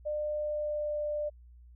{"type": "tone with pitch glide", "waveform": "sine", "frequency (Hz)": [600, 595.2], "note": ["D5", "D5"], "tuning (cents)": [37, 23], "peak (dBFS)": -30, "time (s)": [0.05, 1.3], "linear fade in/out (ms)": 20, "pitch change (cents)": -14, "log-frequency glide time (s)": [0.38, 1.01], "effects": ["added 60 Hz sine -51 dBFS peak until 1.75 s"]}